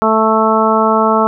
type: harmonic tone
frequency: 220 Hz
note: A3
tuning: in tune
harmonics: 1 / 2 / 3 / 4 / 5 / 6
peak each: -16 / -16 / -16 / -16 / -16 / -16 dBFS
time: 0.02-1.27 s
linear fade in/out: 0 ms
effects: none